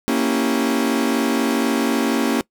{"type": "chord", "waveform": "40% pulse", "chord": "A# diminished seventh", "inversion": "none", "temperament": "equal", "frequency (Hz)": [233.1, 277.2, 329.6, 392], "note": ["A#3", "C#4", "E4", "G4"], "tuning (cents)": [0, 0, 0, 0], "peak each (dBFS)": [-20, -20, -25, -25], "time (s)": [0.08, 2.41], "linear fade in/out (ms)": 0, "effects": ["noise-tail reverb RT60 0.1 s tail -22 dB re dry"]}